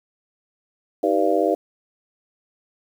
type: harmonic tone with a mistuned harmonic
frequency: 98 Hz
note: G2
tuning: in tune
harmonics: 3 / 4 / 5 / 6 / 7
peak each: -23 / -23 / -23 / -23 / -23 dBFS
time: 1.03-1.55 s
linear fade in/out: 5 ms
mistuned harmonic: 3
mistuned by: +120 cents
effects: 8-bit